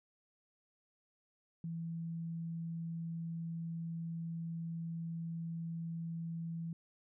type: tone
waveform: sine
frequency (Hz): 165.9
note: E3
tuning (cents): +11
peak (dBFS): -38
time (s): 1.64-6.73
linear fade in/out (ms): 2
effects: none